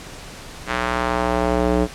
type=tone with band-pass filter sweep; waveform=square; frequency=61 Hz; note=B1; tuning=21 cents flat; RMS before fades=-20 dBFS; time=0.66-1.88 s; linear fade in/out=50 ms; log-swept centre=1700 to 400 Hz; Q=1.1; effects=pink hiss -37 dBFS RMS until 1.94 s + low-pass 9000 Hz 12 dB/octave